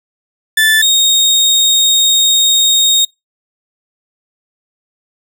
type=tone pair in turn; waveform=30% pulse; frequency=1755 / 3719 Hz; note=A6 / A#7; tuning=-5 / -5 cents; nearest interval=octave + minor second; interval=1300 cents; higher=second; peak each=-5 dBFS; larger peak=neither; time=0.57-0.82 / 0.82-3.05 s; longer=second; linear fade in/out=5 ms; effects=noise-tail reverb RT60 0.2 s tail -26 dB re dry